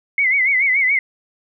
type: tone with vibrato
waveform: sine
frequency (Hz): 2128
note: C7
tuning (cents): +29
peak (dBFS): -13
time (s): 0.18-0.99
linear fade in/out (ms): 2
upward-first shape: sine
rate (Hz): 7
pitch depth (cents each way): 110
effects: none